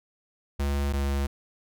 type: tone pair in turn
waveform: square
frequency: 70.5 / 69.69 Hz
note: C#2 / C#2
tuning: +30 / +10 cents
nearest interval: unison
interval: 20 cents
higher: first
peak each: -25 dBFS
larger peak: neither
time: 0.59-0.93 / 0.93-1.27 s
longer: neither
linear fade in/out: 10 ms
effects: none